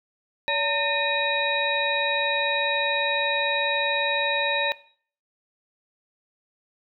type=tone cluster; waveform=sine; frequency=570 / 909 / 1816 / 2478 / 3827 Hz; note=C#5 / A#5 / A#6 / D#7 / A#7; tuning=+48 / -44 / -46 / -8 / +45 cents; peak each=-28 dBFS; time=0.48-4.72 s; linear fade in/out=0 ms; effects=noise-tail reverb RT60 0.5 s tail -19 dB re dry